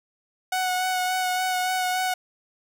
sawtooth tone with vibrato, 738 Hz, F#5, 5 cents flat, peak -19 dBFS, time 0.52-2.14 s, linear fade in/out 5 ms, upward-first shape sine, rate 3.5 Hz, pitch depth 17 cents each way, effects none

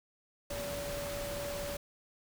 sine tone in noise, 573 Hz, D5, 43 cents flat, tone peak -38 dBFS, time 0.5-1.77 s, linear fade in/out 5 ms, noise pink, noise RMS -41 dBFS, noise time 0.5-1.77 s, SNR 0 dB, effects none

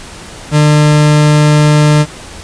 40% pulse tone, 150 Hz, D3, 37 cents sharp, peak -4 dBFS, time 0.51-2.06 s, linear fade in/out 50 ms, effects pink hiss -30 dBFS RMS until 2.43 s + resampled to 22050 Hz

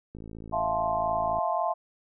click train, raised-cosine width 3 ms, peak -29 dBFS, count 69, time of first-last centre 0.15-1.386 s, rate 55 Hz
sine chord, F major seventh, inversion third, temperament just, 654.8 / 698.5 / 873.1 / 1047.7 Hz, E5 / F5 / A5 / C6, -12 / 0 / -14 / +2 cents, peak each -30 / -29 / -31 / -31 dBFS, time 0.52-1.74 s, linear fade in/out 20 ms
effects none

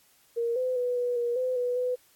sine tone with pitch steps, 467.8 / 509 / 492.7 / 488.9 / 476.8 / 509 / 491.6 / 499.6 Hz, A#4 / C5 / B4 / B4 / A#4 / C5 / B4 / B4, +6 / -48 / -4 / -18 / +39 / -48 / -8 / +20 cents, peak -25 dBFS, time 0.36-1.96 s, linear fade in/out 20 ms, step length 200 ms, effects white hiss -62 dBFS RMS until 2.15 s + AAC 64 kbps

